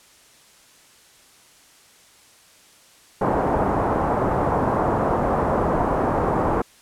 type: low-pass noise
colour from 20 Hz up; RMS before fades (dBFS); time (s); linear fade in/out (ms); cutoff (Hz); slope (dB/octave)
white; -21; 3.21-6.62; 5; 1000; 24
effects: white hiss -52 dBFS RMS until 6.81 s + low-pass 10000 Hz 12 dB/octave